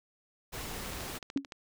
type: noise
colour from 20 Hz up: pink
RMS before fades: -40 dBFS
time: 0.52-1.19 s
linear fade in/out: 20 ms
type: click train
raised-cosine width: 0.2 ms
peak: -25 dBFS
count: 10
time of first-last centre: 0.86-1.522 s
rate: 13.6 Hz
type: tone with exponential decay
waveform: sine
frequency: 275.8 Hz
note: C#4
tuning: 9 cents flat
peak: -23 dBFS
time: 1.36-1.46 s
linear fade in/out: 2 ms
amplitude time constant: 20 ms
effects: none